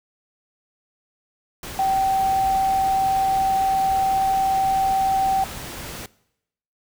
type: tone in noise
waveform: sine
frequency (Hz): 772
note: G5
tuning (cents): -27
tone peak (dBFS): -17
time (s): 1.79-5.44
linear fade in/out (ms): 2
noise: pink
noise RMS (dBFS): -34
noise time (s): 1.63-6.06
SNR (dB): +14
effects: noise-tail reverb RT60 0.8 s tail -21 dB re dry